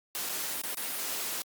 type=noise with dropouts; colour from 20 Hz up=white; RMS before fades=-34 dBFS; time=0.15-1.42 s; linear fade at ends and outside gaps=0 ms; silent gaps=0.29-0.294 / 0.616-0.636 / 0.746-0.771 s; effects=high-pass 200 Hz 12 dB/octave + Opus 48 kbps